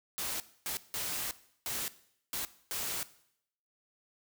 white noise bursts at uneven times, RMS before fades -36 dBFS, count 6, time 0.18-0.4 / 0.66-0.77 / 0.94-1.31 / 1.66-1.88 / 2.33-2.45 / 2.71-3.03 s, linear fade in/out 0 ms, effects noise-tail reverb RT60 0.7 s tail -17 dB re dry

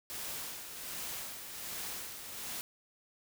white noise with tremolo, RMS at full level -40 dBFS, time 0.1-2.61 s, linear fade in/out 0 ms, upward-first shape sine, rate 1.3 Hz, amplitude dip 50%, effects none

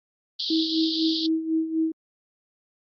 white band-pass noise, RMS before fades -29 dBFS, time 0.39-1.27 s, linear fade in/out 10 ms, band 3200 to 4900 Hz, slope 96 dB/octave
sine tone with tremolo, 321.2 Hz, E4, 45 cents flat, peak -19 dBFS, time 0.5-1.92 s, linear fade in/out 5 ms, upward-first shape sine, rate 4 Hz, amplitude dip 70%
effects AAC 48 kbps

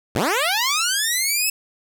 10% pulse linear sweep, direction up, 75.6 to 2637 Hz, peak -10 dBFS, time 0.15-1.5 s, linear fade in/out 5 ms, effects none

